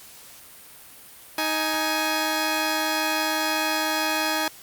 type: tone pair together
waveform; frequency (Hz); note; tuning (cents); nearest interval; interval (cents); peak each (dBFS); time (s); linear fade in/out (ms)
10% pulse; 313.1 / 834.3; D#4 / G#5; +11 / +8; octave + perfect fourth; 1697; -17; 1.38-4.48; 2
effects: white hiss -46 dBFS RMS until 4.62 s + Opus 48 kbps